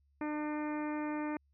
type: harmonic tone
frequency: 300.9 Hz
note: D4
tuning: 42 cents sharp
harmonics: 1 / 2 / 3 / 4 / 5 / 6 / 7 / 8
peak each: -35 / -44 / -43 / -48 / -51 / -50 / -52 / -53 dBFS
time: 0.21-1.37 s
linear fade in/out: 2 ms
effects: added 70 Hz sine -68 dBFS peak until 1.53 s